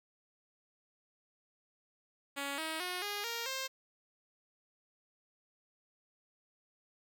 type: tone with pitch steps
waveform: 5% pulse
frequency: 280.3 / 318.3 / 361.4 / 410.4 / 466 / 529.1 Hz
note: C#4 / D#4 / F#4 / G#4 / A#4 / C5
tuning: +19 / +39 / -41 / -21 / -1 / +19 cents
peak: -25 dBFS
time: 2.36-3.68 s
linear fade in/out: 20 ms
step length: 220 ms
effects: none